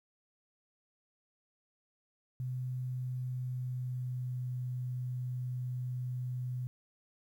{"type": "tone with pitch glide", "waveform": "sine", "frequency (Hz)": [127.2, 125.52], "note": ["C3", "B2"], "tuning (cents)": [-48, 28], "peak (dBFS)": -34, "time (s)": [2.4, 6.67], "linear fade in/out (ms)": 0, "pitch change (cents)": -24, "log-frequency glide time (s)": [2.68, 4.51], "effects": ["11-bit"]}